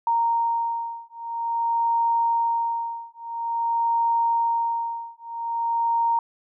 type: beating tone pair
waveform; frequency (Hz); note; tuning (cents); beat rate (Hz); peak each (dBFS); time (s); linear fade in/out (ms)
sine; 928 / 928.49; A#5 / A#5; -8 / -7; 0.49; -24; 0.07-6.19; 2
effects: none